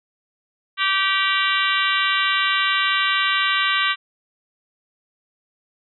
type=harmonic tone with a mistuned harmonic; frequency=387.8 Hz; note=G4; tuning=19 cents flat; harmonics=3 / 4 / 5 / 6 / 7 / 8 / 9 / 10; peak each=-23 / -24 / -25 / -26 / -26 / -27 / -28 / -28 dBFS; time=0.77-3.96 s; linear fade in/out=50 ms; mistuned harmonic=7; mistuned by=+49 cents; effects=none